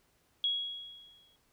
sine tone with exponential decay, 3322 Hz, G#7, in tune, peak -26 dBFS, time 0.44-1.36 s, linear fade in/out 1 ms, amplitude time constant 200 ms, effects pink hiss -71 dBFS RMS until 1.52 s

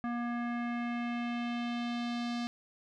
square tone with low-pass filter sweep, 238.5 Hz, A#3, 40 cents sharp, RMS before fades -35 dBFS, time 0.04-2.47 s, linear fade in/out 0 ms, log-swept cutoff 1500 to 4700 Hz, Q 1.9, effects none

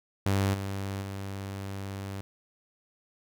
sawtooth tone with level steps, 98 Hz, G2, in tune, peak -20 / -28 / -31 dBFS, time 0.26-2.21 s, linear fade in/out 0 ms, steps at 0.53 / 1.01 s, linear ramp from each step 20 ms, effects none

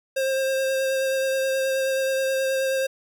square tone with vibrato, 532 Hz, C5, 29 cents sharp, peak -22 dBFS, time 0.16-2.87 s, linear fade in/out 10 ms, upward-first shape sine, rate 9.4 Hz, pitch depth 14 cents each way, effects none

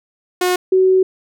sawtooth / sine tone pair in turn, 361.9 / 375.4 Hz, F#4 / F#4, -38 / +25 cents, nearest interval minor second, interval 63 cents, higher second, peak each -10 / -9 dBFS, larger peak second, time 0.41-0.56 / 0.72-1.03 s, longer second, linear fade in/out 5 ms, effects none

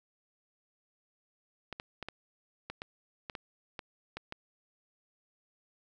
clicks, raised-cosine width 0.3 ms, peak -23 dBFS, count 11, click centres 1.727 / 1.799 / 2.027 / 2.086 / 2.7 / 2.819 / 3.298 / 3.352 / 3.792 / 4.17 / 4.324 s, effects none

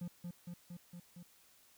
triangle tone with echo, 174.61 Hz, F3, in tune, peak -37 dBFS, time 0.01-0.08 s, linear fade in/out 5 ms, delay 230 ms, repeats 5, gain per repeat -2 dB, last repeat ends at 1.23 s, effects white hiss -66 dBFS RMS until 1.77 s

